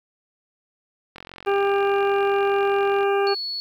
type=click train; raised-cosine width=0.3 ms; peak=-22 dBFS; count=85; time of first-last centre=1.16-3.031 s; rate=44.9 Hz
type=harmonic tone; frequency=398.5 Hz; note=G4; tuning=28 cents sharp; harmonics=1 / 2 / 3 / 4 / 6 / 7; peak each=-19 / -25 / -29 / -31 / -35 / -36 dBFS; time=1.46-3.35 s; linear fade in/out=20 ms
type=tone; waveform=sine; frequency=4398 Hz; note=C#8; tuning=14 cents flat; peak=-26 dBFS; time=3.27-3.6 s; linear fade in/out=0 ms
effects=9-bit